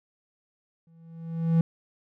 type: tone with exponential growth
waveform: triangle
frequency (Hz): 164.81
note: E3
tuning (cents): 0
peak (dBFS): -14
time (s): 0.87-1.61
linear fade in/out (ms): 2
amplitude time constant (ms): 160
effects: none